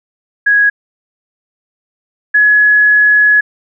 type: tone pair in turn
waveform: sine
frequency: 1661.2 / 1690.2 Hz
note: G#6 / G#6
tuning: 0 / +30 cents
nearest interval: unison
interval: 30 cents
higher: second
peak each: -6 / -5 dBFS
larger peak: second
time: 0.46-0.7 / 2.34-3.41 s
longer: second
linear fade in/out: 10 ms
effects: none